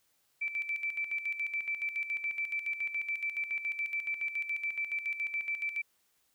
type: tone with tremolo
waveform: sine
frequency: 2328 Hz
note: D7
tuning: 16 cents flat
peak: -30 dBFS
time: 0.41-5.82 s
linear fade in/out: 10 ms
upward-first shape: square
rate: 7.1 Hz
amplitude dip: 65%
effects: white hiss -73 dBFS RMS until 6.34 s